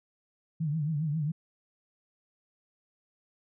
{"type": "tone with vibrato", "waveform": "sine", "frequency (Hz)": 153.1, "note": "D#3", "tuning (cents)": -28, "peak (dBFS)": -27, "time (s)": [0.6, 1.32], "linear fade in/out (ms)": 10, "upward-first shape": "triangle", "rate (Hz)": 7.4, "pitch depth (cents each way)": 140, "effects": []}